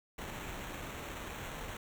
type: noise with sample-and-hold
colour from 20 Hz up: pink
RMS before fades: -43 dBFS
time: 0.18-1.77 s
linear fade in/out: 5 ms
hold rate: 4900 Hz
effects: none